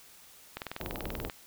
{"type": "click train", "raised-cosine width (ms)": 0.3, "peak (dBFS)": -20, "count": 16, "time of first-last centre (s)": [0.57, 1.298], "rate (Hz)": 20.6}
{"type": "band-stop noise", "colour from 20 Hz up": "pink", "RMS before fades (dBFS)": -39, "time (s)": [0.8, 1.29], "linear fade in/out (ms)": 2, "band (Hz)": [780, 14000], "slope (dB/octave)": 24}
{"effects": ["white hiss -55 dBFS RMS until 1.46 s"]}